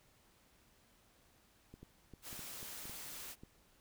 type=clicks; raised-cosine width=3 ms; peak=-39 dBFS; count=9; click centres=1.74 / 1.83 / 2.137 / 2.329 / 2.393 / 2.629 / 2.855 / 2.896 / 3.435 s
type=noise; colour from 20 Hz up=white; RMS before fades=-48 dBFS; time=2.22-3.36 s; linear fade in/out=50 ms
effects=pink hiss -69 dBFS RMS until 3.8 s